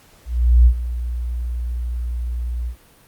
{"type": "tone with ADSR envelope", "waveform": "sine", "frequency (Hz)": 60, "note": "B1", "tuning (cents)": -49, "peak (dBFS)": -6, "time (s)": [0.25, 2.76], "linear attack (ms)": 410, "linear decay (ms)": 77, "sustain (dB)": -15, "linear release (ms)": 90, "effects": ["pink hiss -51 dBFS RMS until 3.07 s", "Opus 48 kbps"]}